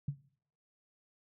sine tone with exponential decay, 141.4 Hz, C#3, 35 cents sharp, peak -28 dBFS, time 0.08-0.21 s, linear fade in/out 5 ms, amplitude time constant 27 ms, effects noise-tail reverb RT60 0.6 s tail -20 dB re dry

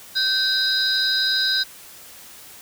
sine tone cluster, 1547 / 3812 / 4044 / 4939 Hz, G6 / A#7 / B7 / D#8, -23 / +38 / +40 / -14 cents, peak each -23 dBFS, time 0.15-1.64 s, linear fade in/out 20 ms, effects tanh soft clip ceiling -9 dBFS + white hiss -43 dBFS RMS until 2.61 s

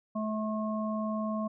harmonic tone, 216 Hz, A3, 32 cents flat, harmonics 1 / 3 / 5, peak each -31 / -36 / -38 dBFS, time 0.15-1.48 s, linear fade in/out 10 ms, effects none

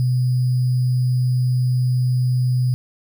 sine tone with sample-and-hold, 125.9 Hz, B2, 34 cents sharp, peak -15 dBFS, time 0-2.74 s, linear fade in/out 0 ms, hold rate 4900 Hz, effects none

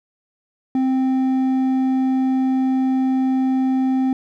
sine tone with hard clipping, 261.6 Hz, C4, in tune, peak -17 dBFS, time 0.75-4.13 s, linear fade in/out 2 ms, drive 5 dB, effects none

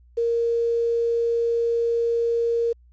sine tone with quantisation, 466.2 Hz, A#4, in tune, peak -19 dBFS, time 0.17-2.73 s, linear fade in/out 10 ms, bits 8, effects added 60 Hz sine -50 dBFS peak until 2.92 s + resampled to 16000 Hz

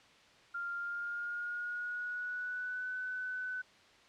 sine tone with pitch glide, 1395 to 1503.8 Hz, F6 to F#6, -2 to +28 cents, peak -36 dBFS, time 0.54-3.62 s, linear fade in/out 10 ms, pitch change +130 cents, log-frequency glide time 0.74-2.93 s, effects white hiss -61 dBFS RMS until 4.08 s + low-pass 4000 Hz 12 dB/octave

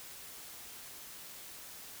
silence, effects white hiss -49 dBFS RMS until 2 s

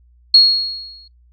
sine tone with exponential decay, 4308 Hz, C8, 50 cents sharp, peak -3 dBFS, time 0.34-1.08 s, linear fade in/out 5 ms, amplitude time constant 160 ms, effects noise-tail reverb RT60 0.1 s tail -20 dB re dry + added 60 Hz sine -48 dBFS peak until 1.32 s

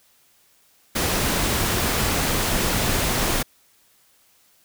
pink noise, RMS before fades -22 dBFS, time 0.95-3.43 s, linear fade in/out 10 ms, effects white hiss -59 dBFS RMS until 4.64 s

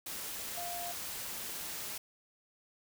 sine tone in noise, 698.5 Hz, F5, in tune, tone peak -40 dBFS, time 0.57-0.92 s, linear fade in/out 5 ms, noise white, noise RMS -41 dBFS, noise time 0.06-1.98 s, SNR -2 dB, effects none

